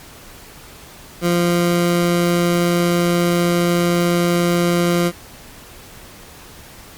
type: tone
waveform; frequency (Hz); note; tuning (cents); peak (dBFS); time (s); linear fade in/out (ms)
20% pulse; 173.6; F3; -10; -9; 1.21-5.12; 50
effects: pink hiss -40 dBFS RMS until 6.97 s + MP3 96 kbps